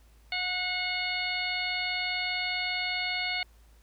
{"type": "harmonic tone with a mistuned harmonic", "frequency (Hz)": 725, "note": "F#5", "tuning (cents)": -35, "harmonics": [1, 2, 3, 4, 5, 6], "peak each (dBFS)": [-38, -40, -31, -37, -39, -36], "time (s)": [0.32, 3.43], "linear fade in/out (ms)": 2, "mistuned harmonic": 2, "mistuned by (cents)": 27, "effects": ["added 55 Hz sine -55 dBFS peak until 3.82 s", "pink hiss -65 dBFS RMS until 3.82 s"]}